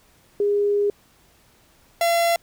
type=tone pair in turn; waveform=sine / 45% pulse; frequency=408.7 / 680.4 Hz; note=G#4 / F5; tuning=-28 / -45 cents; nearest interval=major sixth; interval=883 cents; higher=second; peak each=-17 dBFS; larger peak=neither; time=0.4-0.9 / 2.01-2.36 s; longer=first; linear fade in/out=2 ms; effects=pink hiss -57 dBFS RMS until 2.42 s